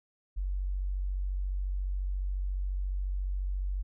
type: tone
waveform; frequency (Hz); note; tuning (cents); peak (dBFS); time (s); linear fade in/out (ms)
sine; 47.14; F#1; +33; -29; 0.36-3.83; 20
effects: none